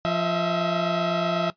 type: tone cluster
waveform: 30% pulse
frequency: 173.9 / 641 / 669 Hz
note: F3 / E5 / E5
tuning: -7 / -49 / +25 cents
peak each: -24 dBFS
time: 0.05-1.5 s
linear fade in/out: 0 ms
effects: noise-tail reverb RT60 0.1 s tail -17 dB re dry + resampled to 11025 Hz